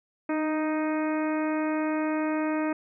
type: harmonic tone with a mistuned harmonic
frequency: 311.1 Hz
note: D#4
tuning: in tune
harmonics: 1 / 2 / 3 / 4 / 5 / 6 / 7 / 8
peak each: -26 / -32 / -36 / -38 / -40 / -42 / -43 / -44 dBFS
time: 0.29-2.73 s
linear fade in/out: 5 ms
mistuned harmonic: 1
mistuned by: -19 cents
effects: none